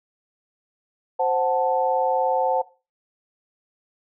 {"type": "chord", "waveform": "sine", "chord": "F# diminished", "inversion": "second", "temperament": "equal", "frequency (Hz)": [523.3, 740, 880], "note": ["C5", "F#5", "A5"], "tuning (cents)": [0, 0, 0], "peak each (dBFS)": -23, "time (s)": [1.19, 2.62], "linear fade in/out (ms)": 10, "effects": ["noise-tail reverb RT60 0.3 s tail -18 dB re dry"]}